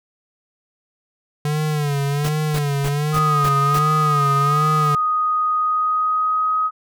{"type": "tone with vibrato", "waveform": "square", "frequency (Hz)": 146.8, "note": "D3", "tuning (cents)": 0, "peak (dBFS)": -19, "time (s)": [1.45, 4.95], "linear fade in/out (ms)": 2, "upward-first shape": "sine", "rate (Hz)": 1.3, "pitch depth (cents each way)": 82}
{"type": "noise bursts", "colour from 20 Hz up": "pink", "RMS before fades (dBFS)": -27, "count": 6, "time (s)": [2.24, 3.79], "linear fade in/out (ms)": 5, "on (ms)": 50, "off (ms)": 250}
{"type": "tone with pitch glide", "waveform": "sine", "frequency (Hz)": [1244.5, 1261.1], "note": ["D#6", "D#6"], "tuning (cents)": [0, 23], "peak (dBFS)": -16, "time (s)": [3.12, 6.71], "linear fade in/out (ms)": 50, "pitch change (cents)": 23, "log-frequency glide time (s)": [5.57, 6.56]}
{"effects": []}